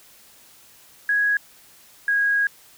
sine tone pair in turn, 1661.2 / 1644 Hz, G#6 / G#6, 0 / -18 cents, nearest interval unison, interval 18 cents, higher first, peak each -17 dBFS, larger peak neither, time 1.09-1.37 / 2.08-2.47 s, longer second, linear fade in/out 2 ms, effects white hiss -51 dBFS RMS until 2.77 s

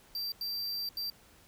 square tone bursts at uneven times, 4699 Hz, D8, in tune, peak -34 dBFS, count 3, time 0.15-0.32 / 0.41-0.89 / 0.97-1.1 s, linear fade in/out 2 ms, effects pink hiss -60 dBFS RMS until 1.47 s

